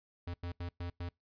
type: tone bursts at uneven times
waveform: square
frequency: 87.31 Hz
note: F2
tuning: in tune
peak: -38 dBFS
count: 5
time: 0.27-0.34 / 0.43-0.52 / 0.6-0.69 / 0.8-0.9 / 1-1.09 s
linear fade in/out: 5 ms
effects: noise-tail reverb RT60 0.2 s tail -26 dB re dry + resampled to 11025 Hz